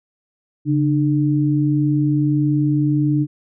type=tone pair together; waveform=sine; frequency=141.58 / 300 Hz; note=C#3 / D4; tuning=+37 / +37 cents; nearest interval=octave + minor second; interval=1300 cents; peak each=-17 dBFS; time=0.65-3.27 s; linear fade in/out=50 ms; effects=none